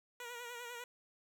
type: tone with vibrato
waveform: 10% pulse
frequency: 479.8 Hz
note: A#4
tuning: 50 cents sharp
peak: -36 dBFS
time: 0.2-0.84 s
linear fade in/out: 2 ms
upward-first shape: sine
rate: 10 Hz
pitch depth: 49 cents each way
effects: none